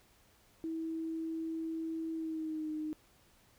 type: tone with pitch glide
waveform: sine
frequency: 324.1 to 308.2 Hz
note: E4 to D#4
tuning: -29 to -16 cents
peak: -35 dBFS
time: 0.64-2.93 s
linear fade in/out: 0 ms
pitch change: -87 cents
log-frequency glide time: 2.14-2.71 s
effects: pink hiss -66 dBFS RMS until 3.58 s